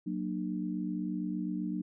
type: chord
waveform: sine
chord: Gb augmented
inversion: none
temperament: equal with one note detuned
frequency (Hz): 185 / 233.1 / 300.5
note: Gb3 / Bb3 / D4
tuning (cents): 0 / 0 / +40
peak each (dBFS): -35 / -38 / -36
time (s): 0.06-1.82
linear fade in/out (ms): 10
effects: none